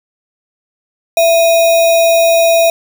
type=tone with sample-and-hold; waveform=sine; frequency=666 Hz; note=E5; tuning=18 cents sharp; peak=-6 dBFS; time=1.17-2.7 s; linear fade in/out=2 ms; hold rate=3150 Hz; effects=none